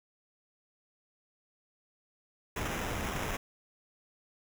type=noise with sample-and-hold; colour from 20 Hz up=pink; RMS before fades=-35 dBFS; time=2.56-3.37 s; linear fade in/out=5 ms; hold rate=4410 Hz; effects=none